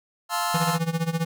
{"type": "chord", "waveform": "sawtooth", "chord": "F major seventh", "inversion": "none", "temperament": "just", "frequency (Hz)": [698.5, 873.1, 1047.7, 1309.6], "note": ["F5", "A5", "C6", "E6"], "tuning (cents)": [0, -14, 2, -12], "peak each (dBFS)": -25, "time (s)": [0.29, 0.79], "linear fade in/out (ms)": 50}
{"type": "tone with tremolo", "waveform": "square", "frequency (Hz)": 164.81, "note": "E3", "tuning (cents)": 0, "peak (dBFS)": -21, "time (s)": [0.54, 1.25], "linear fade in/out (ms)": 5, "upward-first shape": "sine", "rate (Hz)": 15, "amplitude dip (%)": 85}
{"effects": []}